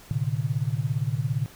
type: tone cluster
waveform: sine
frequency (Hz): 112.4 / 129.8 / 147.3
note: A2 / C3 / D3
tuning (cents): +37 / -13 / +6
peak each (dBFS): -28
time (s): 0.11-1.46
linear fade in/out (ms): 0
effects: pink hiss -49 dBFS RMS until 1.55 s